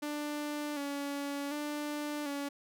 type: tone with vibrato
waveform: sawtooth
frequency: 289.4 Hz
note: D4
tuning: 25 cents flat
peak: -31 dBFS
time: 0.02-2.49 s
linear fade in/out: 10 ms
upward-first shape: square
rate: 0.67 Hz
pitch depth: 38 cents each way
effects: none